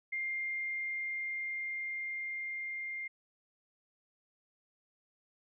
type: tone with level ramp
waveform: sine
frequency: 2110 Hz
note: C7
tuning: 14 cents sharp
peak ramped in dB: -33 to -37 dBFS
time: 0.12-3.08 s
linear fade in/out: 10 ms
effects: none